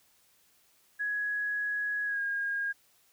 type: tone with pitch glide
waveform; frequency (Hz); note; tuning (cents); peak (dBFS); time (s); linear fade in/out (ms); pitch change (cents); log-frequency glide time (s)
sine; 1672 to 1626.3; G#6 to G#6; +11 to -37; -29; 0.99-2.73; 20; -48; 2.05-2.21
effects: white hiss -66 dBFS RMS until 3.12 s